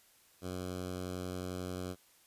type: tone with notch filter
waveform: 10% pulse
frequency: 91.2 Hz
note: F#2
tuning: 24 cents flat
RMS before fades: -40 dBFS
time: 0.41-1.96 s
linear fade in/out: 50 ms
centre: 2000 Hz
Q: 1.6
effects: white hiss -65 dBFS RMS until 2.26 s + resampled to 32000 Hz